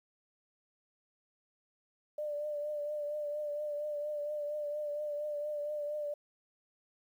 sine tone with vibrato, 593 Hz, D5, 17 cents sharp, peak -34 dBFS, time 2.18-6.14 s, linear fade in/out 5 ms, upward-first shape triangle, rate 4.3 Hz, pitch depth 38 cents each way, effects 11-bit

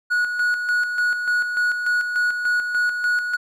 triangle tone with tremolo, 1459 Hz, F#6, 25 cents flat, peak -15 dBFS, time 0.1-3.37 s, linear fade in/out 20 ms, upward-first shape square, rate 3.4 Hz, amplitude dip 50%, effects none

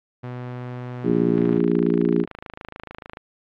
sawtooth tone with pitch glide, 124 to 121.17 Hz, B2 to B2, +7 to -33 cents, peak -26 dBFS, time 0.23-1.59 s, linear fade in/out 10 ms, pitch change -40 cents, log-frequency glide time 0.93-1.34 s
harmonic tone, 58.27 Hz, A#1, in tune, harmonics 3 / 4 / 5 / 6 / 7, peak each -23 / -23 / -23 / -23 / -23 dBFS, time 1.03-2.26 s, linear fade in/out 50 ms
click train, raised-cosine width 0.3 ms, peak -17 dBFS, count 49, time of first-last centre 1.38-3.171 s, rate 26.8 Hz
effects low-pass 2000 Hz 12 dB/octave + AAC 64 kbps

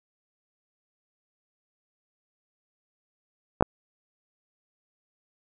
clicks, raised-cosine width 1 ms, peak -4 dBFS, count 2, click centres 3.609 / 3.625 s, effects none

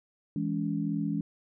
sine chord, C# minor, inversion first, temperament equal with one note detuned, 164.81 / 207.7 / 282.7 Hz, E3 / G#3 / C#4, 0 / 0 / +34 cents, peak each -32 dBFS, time 0.36-1.21 s, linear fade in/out 2 ms, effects none

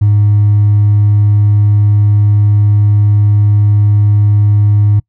triangle tone with hard clipping, 103.6 Hz, G#2, 4 cents flat, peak -5 dBFS, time 0.01-5 s, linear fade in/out 10 ms, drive 2 dB, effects noise-tail reverb RT60 0.1 s tail -25 dB re dry

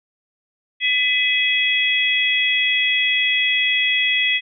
sine tone cluster, 2004 / 2542 / 3328 Hz, B6 / D#7 / G#7, +25 / +36 / +3 cents, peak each -20 dBFS, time 0.8-4.41 s, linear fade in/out 50 ms, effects none

